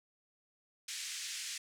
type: band-pass noise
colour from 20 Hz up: white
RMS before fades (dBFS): -42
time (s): 0.88-1.58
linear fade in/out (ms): 5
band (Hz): 1900 to 8100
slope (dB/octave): 24
effects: none